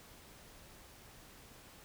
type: silence
effects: pink hiss -57 dBFS RMS until 1.84 s